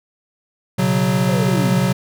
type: chord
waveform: square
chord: B suspended second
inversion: none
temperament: equal with one note detuned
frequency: 122.62 / 138.59 / 185 Hz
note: B2 / C#3 / F#3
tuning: -12 / 0 / 0 cents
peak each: -22 / -21 / -18 dBFS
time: 0.78-1.93 s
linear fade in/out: 10 ms
type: linear sweep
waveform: sine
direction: down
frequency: 552 to 116.54 Hz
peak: -23 dBFS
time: 1.29-1.83 s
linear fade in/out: 0 ms
effects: none